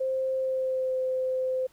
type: tone with pitch glide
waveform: sine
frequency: 525 to 516.6 Hz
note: C5 to C5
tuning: +6 to -22 cents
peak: -25 dBFS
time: 0-1.67 s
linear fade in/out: 10 ms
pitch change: -28 cents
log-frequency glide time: 0.37-0.98 s
effects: pink hiss -62 dBFS RMS until 1.72 s